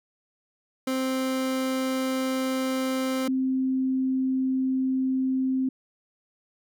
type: tone pair in turn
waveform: 30% pulse / sine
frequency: 261.6 / 261.6 Hz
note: C4 / C4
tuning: 0 / 0 cents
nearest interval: unison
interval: 0 cents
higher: neither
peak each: -22 dBFS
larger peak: neither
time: 0.87-3.28 / 3.28-5.69 s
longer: neither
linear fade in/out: 5 ms
effects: none